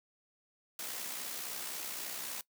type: noise with amplitude modulation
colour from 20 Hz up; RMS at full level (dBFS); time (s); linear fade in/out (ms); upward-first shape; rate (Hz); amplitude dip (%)
white; -39; 0.79-2.41; 2; sine; 63.7; 40
effects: noise-tail reverb RT60 0.1 s tail -20 dB re dry + high-pass 200 Hz 12 dB/octave